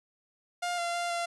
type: tone with pitch steps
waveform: sawtooth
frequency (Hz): 705 / 689 / 695 / 688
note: F5 / F5 / F5 / F5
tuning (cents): +16 / -24 / -9 / -26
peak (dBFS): -26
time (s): 0.62-1.26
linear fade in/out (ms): 10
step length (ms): 160
effects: resampled to 24000 Hz

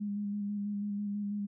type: tone with vibrato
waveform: sine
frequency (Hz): 204.5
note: G#3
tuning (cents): -26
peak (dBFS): -32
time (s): 0-1.47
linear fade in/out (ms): 20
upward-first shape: square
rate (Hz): 6.1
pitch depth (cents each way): 18
effects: none

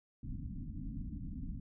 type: low-pass noise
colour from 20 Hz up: pink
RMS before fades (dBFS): -42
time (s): 0.23-1.6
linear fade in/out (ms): 2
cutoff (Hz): 290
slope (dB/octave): 96
effects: none

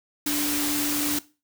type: tone in noise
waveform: sine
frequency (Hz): 293.7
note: D4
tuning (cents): 0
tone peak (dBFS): -26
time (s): 0.26-1.19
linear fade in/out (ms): 5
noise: white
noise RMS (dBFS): -27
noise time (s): 0.26-1.19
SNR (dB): -2
effects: noise-tail reverb RT60 0.3 s tail -18 dB re dry

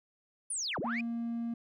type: linear two-way sweep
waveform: sine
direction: down then up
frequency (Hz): 9956 to 110.4 to 2555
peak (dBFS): -32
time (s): 0.5-1.01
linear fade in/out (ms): 5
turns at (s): 0.79
type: tone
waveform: triangle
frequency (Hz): 233.1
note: A#3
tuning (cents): 0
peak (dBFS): -30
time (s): 0.84-1.54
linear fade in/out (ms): 5
effects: tanh soft clip ceiling -26 dBFS

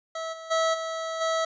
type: tone with level steps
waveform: 25% pulse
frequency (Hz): 650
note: E5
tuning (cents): -24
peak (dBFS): -27 / -35 / -18 / -26 / -20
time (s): 0.15-1.45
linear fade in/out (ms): 5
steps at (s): 0.32 / 0.5 / 0.73 / 1.2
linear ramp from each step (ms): 20
effects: resampled to 16000 Hz

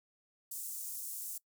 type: high-pass noise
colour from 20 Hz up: pink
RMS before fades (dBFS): -42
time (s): 0.51-1.38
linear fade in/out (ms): 5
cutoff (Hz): 7600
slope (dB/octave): 24
effects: noise-tail reverb RT60 0.1 s tail -22 dB re dry

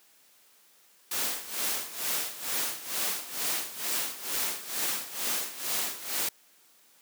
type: noise with tremolo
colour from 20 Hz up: white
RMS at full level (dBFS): -29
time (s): 1.11-6.29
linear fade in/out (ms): 5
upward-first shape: sine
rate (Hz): 2.2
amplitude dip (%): 80
effects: white hiss -61 dBFS RMS until 7.01 s + high-pass 200 Hz 12 dB/octave

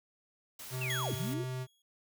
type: noise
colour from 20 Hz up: white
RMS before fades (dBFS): -46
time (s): 0.59-1.34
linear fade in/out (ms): 5
type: tone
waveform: square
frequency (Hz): 128.5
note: C3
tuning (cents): -31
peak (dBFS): -36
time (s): 0.7-1.67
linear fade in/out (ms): 50
type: linear two-way sweep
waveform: sine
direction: down then up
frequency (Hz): 2798 to 95.5 to 386.4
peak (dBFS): -35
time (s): 0.81-1.44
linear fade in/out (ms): 5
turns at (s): 1.14
type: tone with exponential decay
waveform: sawtooth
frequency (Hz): 3322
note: G#7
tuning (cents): 0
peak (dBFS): -31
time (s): 0.9-1.82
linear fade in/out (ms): 2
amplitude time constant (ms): 200
effects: none

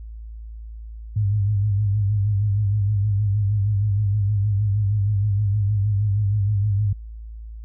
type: tone with vibrato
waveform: sine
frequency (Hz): 102.3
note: G#2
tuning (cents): -26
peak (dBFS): -17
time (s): 1.16-6.93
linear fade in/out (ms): 5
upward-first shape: sine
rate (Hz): 6.4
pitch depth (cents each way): 73
effects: added 55 Hz sine -33 dBFS peak until 7.64 s

